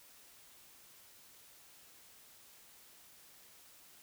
silence, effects white hiss -60 dBFS RMS until 4.02 s

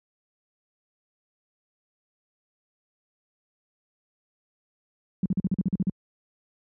sine tone bursts, 187.9 Hz, F#3, 27 cents sharp, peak -20 dBFS, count 10, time 5.23-5.897 s, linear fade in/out 2 ms, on 28 ms, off 43 ms, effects high-pass 60 Hz 12 dB/octave

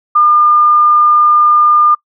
sine tone, 1206 Hz, D6, 46 cents sharp, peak -5 dBFS, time 0.15-1.95 s, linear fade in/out 10 ms, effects noise-tail reverb RT60 0.1 s tail -24 dB re dry

